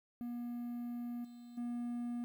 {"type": "tone with level steps", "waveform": "triangle", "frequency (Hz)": 240, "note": "B3", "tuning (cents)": -49, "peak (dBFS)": [-37, -48, -35], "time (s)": [0.21, 2.24], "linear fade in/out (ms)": 0, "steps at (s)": [1.24, 1.57], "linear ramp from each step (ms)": 10, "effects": ["11-bit"]}